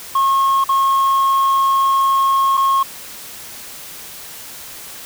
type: tone with dropouts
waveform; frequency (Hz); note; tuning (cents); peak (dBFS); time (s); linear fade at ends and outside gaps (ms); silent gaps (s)
sine; 1084; C#6; -39; -9; 0.15-2.83; 5; 0.641-0.69 / 2.571-2.575
effects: tanh soft clip ceiling -11 dBFS + white hiss -34 dBFS RMS until 5.05 s